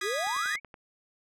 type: chord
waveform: sawtooth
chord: G# minor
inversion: second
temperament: equal with one note detuned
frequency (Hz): 1233.8 / 1661.2 / 1975.5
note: D#6 / G#6 / B6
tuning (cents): -15 / 0 / 0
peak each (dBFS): -32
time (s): 0.01-0.56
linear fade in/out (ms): 5
type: exponential sweep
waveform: sine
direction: up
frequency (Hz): 349.2 to 2349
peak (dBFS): -30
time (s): 0.01-0.6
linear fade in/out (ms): 50
type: click train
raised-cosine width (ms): 0.5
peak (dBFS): -31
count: 6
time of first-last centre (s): 0.27-0.742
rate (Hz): 10.6
effects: low-pass 10000 Hz 12 dB/octave